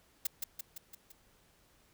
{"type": "noise with echo", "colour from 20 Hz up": "blue", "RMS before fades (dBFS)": -32, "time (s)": [0.25, 0.27], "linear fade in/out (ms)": 5, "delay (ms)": 170, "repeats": 5, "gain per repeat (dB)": -4, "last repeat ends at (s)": 1.12, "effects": ["pink hiss -67 dBFS RMS until 1.93 s"]}